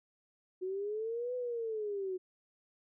sine linear two-way sweep, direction up then down, 364 to 503 to 364 Hz, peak -34 dBFS, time 0.61-2.18 s, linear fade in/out 20 ms, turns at 1.35 s, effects none

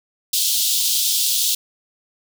pink high-pass noise, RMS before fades -19 dBFS, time 0.33-1.55 s, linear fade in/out 5 ms, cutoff 3200 Hz, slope 48 dB/octave, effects none

